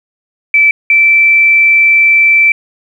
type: tone pair in turn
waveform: sine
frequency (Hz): 2317 / 2330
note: D7 / D7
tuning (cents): -24 / -14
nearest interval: unison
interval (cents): 10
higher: second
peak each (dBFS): -4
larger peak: neither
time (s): 0.54-0.71 / 0.9-2.52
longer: second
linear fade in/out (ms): 2
effects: 7-bit